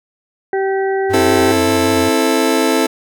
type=harmonic tone; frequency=387 Hz; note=G4; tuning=22 cents flat; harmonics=1 / 2 / 4 / 5; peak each=-15 / -21 / -27 / -29 dBFS; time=0.53-1.52 s; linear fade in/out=2 ms
type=tone with vibrato; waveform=square; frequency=93.8 Hz; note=F#2; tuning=24 cents sharp; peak=-24 dBFS; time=1.09-2.1 s; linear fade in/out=20 ms; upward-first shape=sine; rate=5.2 Hz; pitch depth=100 cents each way
type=chord; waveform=30% pulse; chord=A minor; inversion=first; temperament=just; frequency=264 / 330 / 440 Hz; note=C4 / E4 / A4; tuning=+16 / +2 / 0 cents; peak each=-14 dBFS; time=1.13-2.87 s; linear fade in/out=10 ms
effects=none

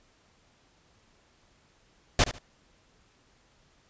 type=noise with echo; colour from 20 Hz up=pink; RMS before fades=-20 dBFS; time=2.19-2.24 s; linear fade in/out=2 ms; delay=73 ms; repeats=2; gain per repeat=-13 dB; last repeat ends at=2.386 s; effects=pink hiss -64 dBFS RMS until 3.89 s + resampled to 16000 Hz

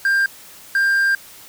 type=tone pair in turn; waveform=triangle; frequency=1592 / 1592 Hz; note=G6 / G6; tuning=+26 / +26 cents; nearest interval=unison; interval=0 cents; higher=neither; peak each=-12 dBFS; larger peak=neither; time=0.05-0.26 / 0.75-1.15 s; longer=second; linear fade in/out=2 ms; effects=white hiss -42 dBFS RMS until 1.48 s

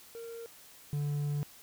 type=tone pair in turn; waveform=triangle; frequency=462.3 / 145.62 Hz; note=A#4 / D3; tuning=-14 / -14 cents; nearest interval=octave + minor sixth; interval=2000 cents; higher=first; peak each=-39 / -28 dBFS; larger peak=second; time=0.15-0.46 / 0.93-1.43 s; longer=second; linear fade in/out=0 ms; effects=white hiss -55 dBFS RMS until 1.62 s

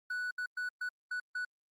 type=tone bursts at uneven times; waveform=triangle; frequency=1480 Hz; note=F#6; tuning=in tune; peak=-32 dBFS; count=6; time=0.1-0.31 / 0.38-0.46 / 0.57-0.69 / 0.81-0.89 / 1.11-1.2 / 1.35-1.45 s; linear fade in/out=5 ms; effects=Opus 24 kbps

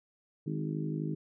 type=harmonic tone with a mistuned harmonic; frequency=51.91 Hz; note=G#1; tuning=in tune; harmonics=3 / 4 / 5 / 6 / 7 / 8; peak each=-34 / -40 / -40 / -39 / -45 / -46 dBFS; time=0.46-1.15 s; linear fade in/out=10 ms; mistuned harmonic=7; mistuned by=+17 cents; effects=none

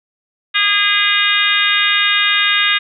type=harmonic tone; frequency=409.2 Hz; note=G#4; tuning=26 cents flat; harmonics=3 / 4 / 5 / 6 / 7 / 8 / 9; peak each=-22 / -18 / -18 / -20 / -19 / -23 / -18 dBFS; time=0.54-2.79 s; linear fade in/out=20 ms; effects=none

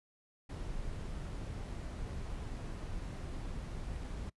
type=noise; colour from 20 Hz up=brown; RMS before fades=-41 dBFS; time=0.49-4.3 s; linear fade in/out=10 ms; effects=noise-tail reverb RT60 0.1 s tail -23 dB re dry + resampled to 24000 Hz

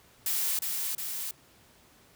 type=noise with echo; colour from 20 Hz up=blue; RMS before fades=-29 dBFS; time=0.26-0.59 s; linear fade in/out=2 ms; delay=360 ms; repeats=2; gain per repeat=-3 dB; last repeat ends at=1.31 s; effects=pink hiss -59 dBFS RMS until 2.15 s + high-pass 60 Hz 12 dB/octave

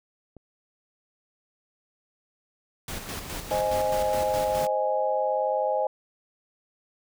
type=click; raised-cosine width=2 ms; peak=-32 dBFS; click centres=0.367 s
type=noise with tremolo; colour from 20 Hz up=pink; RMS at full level=-34 dBFS; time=2.88-4.67 s; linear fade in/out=2 ms; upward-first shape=square; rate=4.8 Hz; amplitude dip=45%
type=chord; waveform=sine; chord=Ab major; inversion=first; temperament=equal; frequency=523.3 / 622.3 / 830.6 Hz; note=C5 / Eb5 / Ab5; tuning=0 / 0 / 0 cents; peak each=-27 dBFS; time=3.51-5.87 s; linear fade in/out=2 ms
effects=none

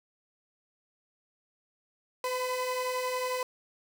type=tone pair together; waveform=30% pulse; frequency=507 / 1002.9 Hz; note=B4 / B5; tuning=+45 / +26 cents; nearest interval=octave; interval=1181 cents; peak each=-28 / -34 dBFS; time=2.24-3.43 s; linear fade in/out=2 ms; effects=none

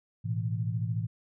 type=chord; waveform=sine; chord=A suspended second; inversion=none; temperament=equal; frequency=110 / 123.47 / 164.81 Hz; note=A2 / B2 / E3; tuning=0 / 0 / 0 cents; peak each=-30 / -34 / -35 dBFS; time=0.24-1.07 s; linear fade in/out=20 ms; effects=none

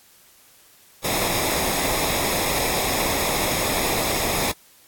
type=noise with comb filter; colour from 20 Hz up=pink; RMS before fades=-23 dBFS; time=1.04-4.52 s; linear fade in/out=10 ms; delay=0.67 ms; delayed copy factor=-0.6; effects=white hiss -53 dBFS RMS until 4.87 s + AAC 64 kbps

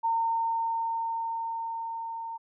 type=tone with level ramp; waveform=sine; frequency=913 Hz; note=A#5; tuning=36 cents flat; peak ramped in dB=-23 to -34 dBFS; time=0.03-2.38 s; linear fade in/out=20 ms; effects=none

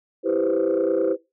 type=chord; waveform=sine; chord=C major seventh; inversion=first; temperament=equal; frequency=329.6 / 392 / 493.9 / 523.3 Hz; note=E4 / G4 / B4 / C5; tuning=0 / 0 / 0 / 0 cents; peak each=-23 dBFS; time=0.23-1.17 s; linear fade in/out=50 ms; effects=noise-tail reverb RT60 0.2 s tail -17 dB re dry + tanh soft clip ceiling -13 dBFS

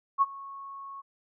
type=tone with ADSR envelope; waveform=sine; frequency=1101 Hz; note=C#6; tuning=12 cents flat; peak=-17 dBFS; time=0.18-1.02 s; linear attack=37 ms; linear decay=33 ms; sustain=-22 dB; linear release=22 ms; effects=none

